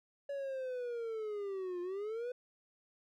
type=linear two-way sweep; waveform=triangle; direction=down then up; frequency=567 to 349.2 to 502 Hz; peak=-35 dBFS; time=0.29-2.32 s; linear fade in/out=5 ms; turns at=1.81 s; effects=none